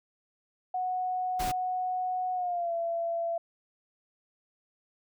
sine tone with pitch glide, 736 to 674.9 Hz, F#5 to E5, -9 to +41 cents, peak -28 dBFS, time 0.74-3.38 s, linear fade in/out 5 ms, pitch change -150 cents, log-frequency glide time 2.34-2.73 s
pink noise, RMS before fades -35 dBFS, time 1.39-1.52 s, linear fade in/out 10 ms
effects none

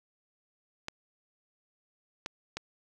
clicks, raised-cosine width 0.2 ms, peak -18 dBFS, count 3, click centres 0.884 / 2.261 / 2.57 s, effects none

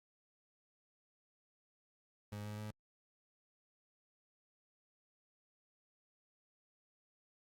30% pulse tone with pitch steps, 103.83 / 105.22 / 106.63 Hz, G#2 / G#2 / G#2, 0 / +23 / +46 cents, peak -40 dBFS, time 2.32-2.71 s, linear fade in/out 5 ms, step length 130 ms, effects Opus 48 kbps

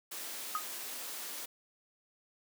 white high-pass noise, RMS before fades -42 dBFS, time 0.11-1.46 s, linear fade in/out 10 ms, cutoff 230 Hz, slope 24 dB/octave
sine tone with exponential decay, 1250 Hz, D#6, 8 cents sharp, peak -27 dBFS, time 0.55-0.66 s, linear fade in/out 1 ms, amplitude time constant 22 ms
effects none

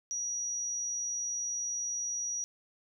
sine tone, 5790 Hz, F#8, 38 cents flat, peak -32 dBFS, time 0.11-2.44 s, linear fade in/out 0 ms, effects none

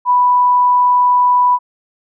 sine tone, 987.8 Hz, B5, in tune, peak -8 dBFS, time 0.05-1.59 s, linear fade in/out 50 ms, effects none

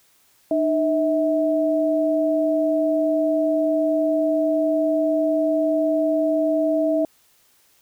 sine tone pair together, 304.9 / 646 Hz, D#4 / E5, -35 / -35 cents, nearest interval octave + minor second, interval 1300 cents, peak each -21 / -19 dBFS, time 0.51-7.05 s, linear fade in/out 2 ms, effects white hiss -59 dBFS RMS until 7.81 s

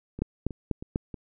two click trains, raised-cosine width 3 ms, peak -13 / -24 dBFS, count 4 / 4, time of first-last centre 0.22-0.959 / 0.19-1.142 s, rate 4.06 / 3.15 Hz, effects none

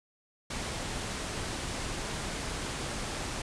pink low-pass noise, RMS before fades -36 dBFS, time 0.5-3.42 s, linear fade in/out 5 ms, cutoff 9700 Hz, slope 48 dB/octave, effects none

